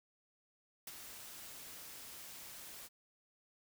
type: noise with ADSR envelope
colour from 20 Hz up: white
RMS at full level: -45 dBFS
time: 0.87-2.89 s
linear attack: 4 ms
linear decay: 31 ms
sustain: -6 dB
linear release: 37 ms
effects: none